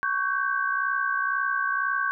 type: tone cluster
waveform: sine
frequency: 1115 / 1528 / 1590 Hz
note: C#6 / G6 / G6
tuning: +10 / -45 / +24 cents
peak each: -27 / -27 / -29 dBFS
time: 0.03-2.11 s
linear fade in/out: 0 ms
effects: none